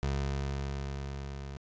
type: tone with level ramp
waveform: 25% pulse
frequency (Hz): 69.1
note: C#2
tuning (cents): -5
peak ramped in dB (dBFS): -25 to -36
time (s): 0.03-1.57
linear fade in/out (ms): 0
effects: resampled to 16000 Hz